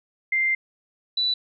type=tone pair in turn; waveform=sine; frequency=2093 / 3965 Hz; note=C7 / B7; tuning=0 / +6 cents; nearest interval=major seventh; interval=1106 cents; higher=second; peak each=-19 / -20 dBFS; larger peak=first; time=0.32-0.55 / 1.17-1.34 s; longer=first; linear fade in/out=5 ms; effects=none